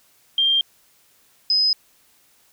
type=tone pair in turn; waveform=sine; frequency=3186 / 5048 Hz; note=G7 / D#8; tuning=+27 / +24 cents; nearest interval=minor sixth; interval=797 cents; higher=second; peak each=-15 dBFS; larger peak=neither; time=0.38-0.61 / 1.5-1.73 s; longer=neither; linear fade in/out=2 ms; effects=white hiss -58 dBFS RMS until 2.52 s